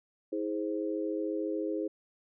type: chord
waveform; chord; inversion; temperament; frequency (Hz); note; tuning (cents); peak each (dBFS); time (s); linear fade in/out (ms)
sine; E augmented; none; equal with one note detuned; 321.4 / 415.3 / 523.3; E4 / G#4 / B#4; -44 / 0 / 0; -33 / -35 / -37; 0.32-1.88; 10
effects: none